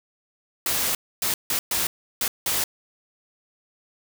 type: noise bursts at uneven times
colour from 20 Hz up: white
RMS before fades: -24 dBFS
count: 6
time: 0.66-0.95 / 1.22-1.34 / 1.5-1.59 / 1.71-1.87 / 2.21-2.28 / 2.46-2.64 s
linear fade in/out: 2 ms
effects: none